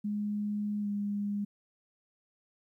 sine tone with pitch glide, 207.7 to 204 Hz, G#3 to G#3, 0 to -31 cents, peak -30 dBFS, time 0.04-1.45 s, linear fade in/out 10 ms, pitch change -31 cents, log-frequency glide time 0.81-0.87 s, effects 12-bit

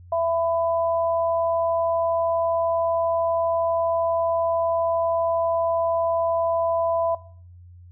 sine tone pair together, 667.4 / 1000 Hz, E5 / B5, +21 / +21 cents, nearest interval perfect fifth, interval 700 cents, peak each -20 / -28 dBFS, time 0.12-7.15 s, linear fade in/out 5 ms, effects noise-tail reverb RT60 0.5 s tail -18 dB re dry + added 88 Hz sine -43 dBFS peak until 7.91 s

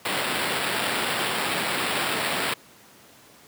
white noise with sample-and-hold, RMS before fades -26 dBFS, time 0.05-2.54 s, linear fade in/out 5 ms, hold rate 6300 Hz, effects pink hiss -51 dBFS RMS until 3.47 s + high-pass 150 Hz 12 dB/octave

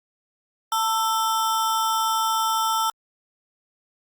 square ring-modulated tone, 1108.7 Hz, C#6, in tune, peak -18 dBFS, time 0.72-2.9 s, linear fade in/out 2 ms, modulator 215 Hz, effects Opus 48 kbps

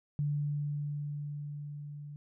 sine tone with level ramp, 146.2 Hz, D3, 7 cents flat, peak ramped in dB -28 to -42 dBFS, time 0.19-2.16 s, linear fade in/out 0 ms, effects none

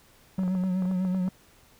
triangle tone with vibrato, 185 Hz, F#3, in tune, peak -22 dBFS, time 0.38-1.29 s, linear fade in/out 5 ms, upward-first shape sine, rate 8 Hz, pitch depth 41 cents each way
clicks, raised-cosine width 1 ms, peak -27 dBFS, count 11, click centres 0.392 / 0.434 / 0.479 / 0.551 / 0.637 / 0.823 / 0.854 / 0.913 / 1.05 / 1.147 / 1.279 s
effects pink hiss -58 dBFS RMS until 1.79 s

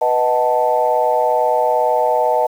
sine chord, B dominant seventh, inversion none, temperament equal, 493.9 / 622.3 / 740 / 880 Hz, B4 / D#5 / F#5 / A5, 0 / 0 / 0 / 0 cents, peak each -19 / -17 / -20 / -17 dBFS, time 0.01-2.47 s, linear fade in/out 10 ms, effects tanh soft clip ceiling -2 dBFS + 7-bit

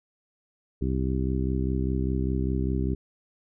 harmonic tone, 65 Hz, C2, 11 cents flat, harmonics 1 / 2 / 3 / 4 / 5 / 6, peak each -27 / -30 / -32 / -33 / -34 / -35 dBFS, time 0.81-2.95 s, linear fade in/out 10 ms, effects none

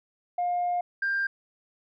sine tone pair in turn, 709 / 1591.7 Hz, F5 / G6, +26 / +26 cents, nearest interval octave + major second, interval 1400 cents, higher second, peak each -23 dBFS, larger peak neither, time 0.38-0.81 / 1.02-1.27 s, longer first, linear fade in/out 5 ms, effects tanh soft clip ceiling -21 dBFS

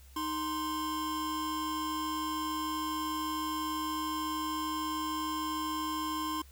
square tone pair together, 311.1 / 1046.4 Hz, D#4 / C6, 0 / 0 cents, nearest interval octave + major sixth, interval 2100 cents, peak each -37 / -35 dBFS, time 0.16-6.42 s, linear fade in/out 5 ms, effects added 67 Hz sine -52 dBFS peak until 6.51 s + white hiss -61 dBFS RMS until 6.51 s

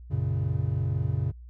triangle chord, F# major, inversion none, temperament equal, 92.5 / 116.54 / 138.59 Hz, F#2 / A#2 / C#3, 0 / 0 / 0 cents, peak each -27 dBFS, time 0.1-1.32 s, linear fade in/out 20 ms, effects added 60 Hz sine -42 dBFS peak until 1.49 s

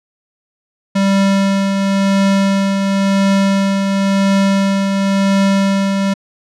square tone with tremolo, 196 Hz, G3, in tune, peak -10 dBFS, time 0.95-6.14 s, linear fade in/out 10 ms, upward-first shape triangle, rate 0.95 Hz, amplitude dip 40%, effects low-pass 7000 Hz 12 dB/octave

